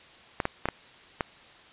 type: clicks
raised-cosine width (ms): 0.5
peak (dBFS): -11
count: 5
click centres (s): 0.402 / 0.454 / 0.656 / 0.687 / 1.208
effects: white hiss -52 dBFS RMS until 1.72 s + resampled to 8000 Hz